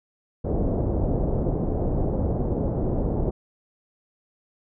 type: low-pass noise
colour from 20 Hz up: pink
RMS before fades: -24 dBFS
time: 0.44-3.31 s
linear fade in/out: 10 ms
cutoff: 620 Hz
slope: 24 dB/octave
effects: none